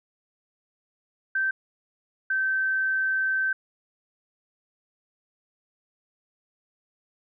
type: tone pair in turn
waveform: sine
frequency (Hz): 1555 / 1547.4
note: G6 / G6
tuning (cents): -14 / -23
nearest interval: unison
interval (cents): 9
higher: first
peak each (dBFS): -22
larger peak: neither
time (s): 1.35-1.51 / 2.3-3.53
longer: second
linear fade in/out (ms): 5
effects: none